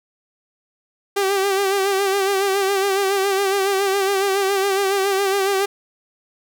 sawtooth tone with vibrato, 392 Hz, G4, in tune, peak -13 dBFS, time 1.16-5.66 s, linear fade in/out 10 ms, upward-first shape sine, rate 7.2 Hz, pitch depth 52 cents each way, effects none

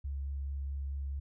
sine tone with vibrato, 69.3 Hz, C#2, in tune, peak -34 dBFS, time 0.04-1.2 s, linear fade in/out 10 ms, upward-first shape sine, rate 4.6 Hz, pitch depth 11 cents each way, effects none

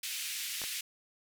pink band-pass noise, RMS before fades -38 dBFS, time 0.03-0.81 s, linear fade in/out 5 ms, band 2200 to 16000 Hz, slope 24 dB/octave
clicks, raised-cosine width 0.5 ms, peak -28 dBFS, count 2, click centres 0.617 / 0.639 s
effects none

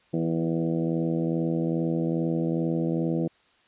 harmonic tone with a mistuned harmonic, 82.41 Hz, E2, in tune, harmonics 2 / 3 / 4 / 5 / 6 / 7 / 8 / 9, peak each -27 / -31 / -28 / -41 / -33 / -40 / -41 / -47 dBFS, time 0.13-3.28 s, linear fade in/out 10 ms, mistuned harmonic 5, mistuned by +21 cents, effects white hiss -62 dBFS RMS until 3.67 s + resampled to 8000 Hz

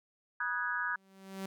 sine chord, G# minor seventh, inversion first, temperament equal with one note detuned, 969.7 / 1244.5 / 1480 / 1661.2 Hz, B5 / D#6 / F#6 / G#6, -32 / 0 / 0 / 0 cents, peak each -40 / -39 / -36 / -35 dBFS, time 0.4-0.96 s, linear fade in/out 5 ms
sawtooth tone with exponential growth, 192.6 Hz, G3, 30 cents flat, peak -32 dBFS, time 0.86-1.46 s, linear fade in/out 5 ms, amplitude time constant 130 ms
effects none

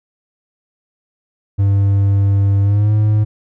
triangle tone with pitch glide, 99.3 to 106.43 Hz, G2 to G#2, +23 to +43 cents, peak -8 dBFS, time 1.58-3.25 s, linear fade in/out 20 ms, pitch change +120 cents, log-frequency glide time 2.62-2.92 s, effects none

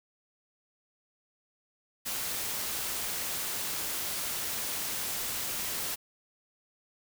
white noise, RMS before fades -34 dBFS, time 2.05-5.96 s, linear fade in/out 20 ms, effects none

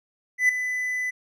triangle tone with ADSR envelope, 2000 Hz, B6, 21 cents sharp, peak -12 dBFS, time 0.38-1.11 s, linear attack 110 ms, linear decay 4 ms, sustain -11 dB, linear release 16 ms, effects none

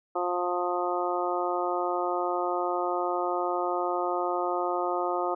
harmonic tone, 177.5 Hz, F3, 28 cents sharp, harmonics 2 / 3 / 4 / 5 / 6 / 7, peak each -31 / -33 / -31 / -34 / -37 / -33 dBFS, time 0.15-5.35 s, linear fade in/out 10 ms, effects none

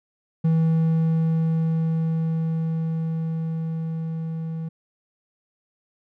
triangle tone with level ramp, 162.1 Hz, E3, 29 cents flat, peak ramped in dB -14 to -25 dBFS, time 0.44-4.69 s, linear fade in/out 10 ms, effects none

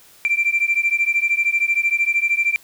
sine beating tone pair, 2349 / 2362 Hz, D7 / D7, 0 / +9 cents, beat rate 13 Hz, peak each -18 dBFS, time 0.25-2.56 s, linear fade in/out 0 ms, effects tanh soft clip ceiling -10 dBFS + white hiss -49 dBFS RMS until 2.63 s

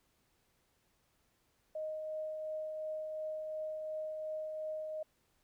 sine tone with tremolo, 622.3 Hz, D#5, in tune, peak -36 dBFS, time 1.75-5.03 s, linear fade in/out 5 ms, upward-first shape triangle, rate 2.8 Hz, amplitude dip 30%, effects pink hiss -75 dBFS RMS until 5.43 s

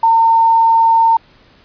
sine tone with quantisation, 909 Hz, A#5, 44 cents flat, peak -7 dBFS, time 0.03-1.17 s, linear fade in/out 5 ms, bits 6, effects pink hiss -48 dBFS RMS until 1.64 s + resampled to 11025 Hz

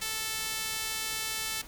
sawtooth tone with high-pass filter, 440 Hz, A4, in tune, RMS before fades -34 dBFS, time 0.01-1.62 s, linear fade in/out 10 ms, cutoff 2500 Hz, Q 0.57, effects pink hiss -49 dBFS RMS until 1.67 s

